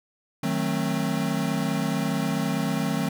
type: chord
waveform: square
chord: D# diminished seventh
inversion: none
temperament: equal with one note detuned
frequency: 155.56 / 185 / 220 / 266.8 Hz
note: D#3 / F#3 / A3 / C4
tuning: 0 / 0 / 0 / +34 cents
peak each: -30 dBFS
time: 0.43-3.09 s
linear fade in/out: 5 ms
effects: none